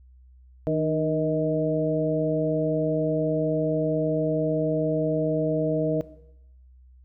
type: harmonic tone with a mistuned harmonic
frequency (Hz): 157.4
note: D#3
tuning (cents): +20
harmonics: 1 / 2 / 3 / 4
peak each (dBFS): -27 / -27 / -27 / -27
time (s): 0.67-6.01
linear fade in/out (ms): 0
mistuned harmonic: 2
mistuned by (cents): -51
effects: noise-tail reverb RT60 0.8 s tail -17 dB re dry + added 63 Hz sine -49 dBFS peak until 7.04 s